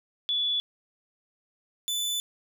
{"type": "tone pair in turn", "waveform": ["sine", "sawtooth"], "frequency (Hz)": [3436, 3496], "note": ["A7", "A7"], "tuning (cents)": [-42, -12], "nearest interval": "unison", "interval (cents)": 30, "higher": "second", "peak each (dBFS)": -24, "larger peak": "neither", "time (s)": [[0.29, 0.6], [1.88, 2.2]], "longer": "second", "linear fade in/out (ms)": 0, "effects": []}